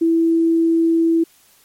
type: tone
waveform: sine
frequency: 330 Hz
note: E4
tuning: 2 cents sharp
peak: -12 dBFS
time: 0.01-1.24 s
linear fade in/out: 10 ms
effects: white hiss -53 dBFS RMS until 1.64 s + MP3 64 kbps